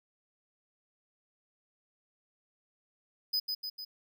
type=tone with echo; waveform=square; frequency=5000 Hz; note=D#8; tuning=8 cents sharp; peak=-28 dBFS; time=3.33-3.4 s; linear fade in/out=10 ms; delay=150 ms; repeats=3; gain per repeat=-4 dB; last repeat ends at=3.85 s; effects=none